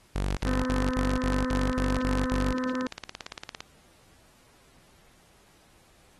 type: tone bursts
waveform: sawtooth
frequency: 48.38 Hz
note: G1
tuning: 22 cents flat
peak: -22 dBFS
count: 9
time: 0.15-2.53 s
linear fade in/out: 10 ms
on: 220 ms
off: 50 ms
type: click train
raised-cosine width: 0.2 ms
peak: -19 dBFS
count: 59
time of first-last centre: 0.31-3.605 s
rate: 17.6 Hz
type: harmonic tone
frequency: 255 Hz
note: C4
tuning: 44 cents flat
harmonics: 1 / 2 / 4 / 5 / 6 / 7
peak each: -28 / -34 / -40 / -42 / -44 / -45 dBFS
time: 0.46-2.87 s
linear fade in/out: 0 ms
effects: pink hiss -60 dBFS RMS until 6.19 s + AAC 32 kbps